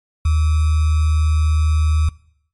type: tone with sample-and-hold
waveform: sine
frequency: 77.78 Hz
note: D#2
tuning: in tune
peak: -12 dBFS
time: 0.25-2.09 s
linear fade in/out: 5 ms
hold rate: 1225 Hz
effects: noise-tail reverb RT60 0.7 s tail -22 dB re dry + MP3 48 kbps